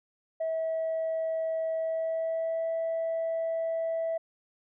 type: tone with pitch glide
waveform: sine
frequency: 647 to 656 Hz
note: E5 to E5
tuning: -32 to -9 cents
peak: -26 dBFS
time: 0.4-4.18 s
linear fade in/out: 10 ms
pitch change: +23 cents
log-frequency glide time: 1.76-2.69 s
effects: tanh soft clip ceiling -25 dBFS